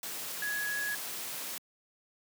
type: tone in noise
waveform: sine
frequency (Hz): 1675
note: G#6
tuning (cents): +14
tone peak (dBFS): -32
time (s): 0.42-0.95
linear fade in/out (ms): 2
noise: white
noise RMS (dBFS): -39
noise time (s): 0.03-1.58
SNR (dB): +4
effects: high-pass 150 Hz 12 dB/octave